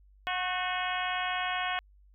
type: harmonic tone with a mistuned harmonic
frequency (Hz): 363.9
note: F#4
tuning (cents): -29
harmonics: 2 / 3 / 4 / 5 / 6 / 7 / 8 / 9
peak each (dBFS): -34 / -36 / -37 / -38 / -39 / -39 / -40 / -41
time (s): 0.27-1.79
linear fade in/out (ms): 0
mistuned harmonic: 4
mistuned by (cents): +46
effects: added 49 Hz sine -56 dBFS peak until 2.14 s